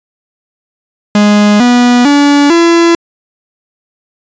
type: tone with pitch steps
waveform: 45% pulse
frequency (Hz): 207.7 / 244.2 / 287 / 337.4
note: G#3 / B3 / D4 / E4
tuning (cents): 0 / -19 / -40 / +40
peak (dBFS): -4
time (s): 1.15-2.95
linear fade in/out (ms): 2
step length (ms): 450
effects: resampled to 16000 Hz